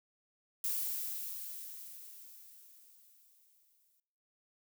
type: noise with exponential decay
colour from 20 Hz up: violet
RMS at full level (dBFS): -34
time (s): 0.64-4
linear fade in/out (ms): 1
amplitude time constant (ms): 730
effects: noise-tail reverb RT60 0.9 s tail -22 dB re dry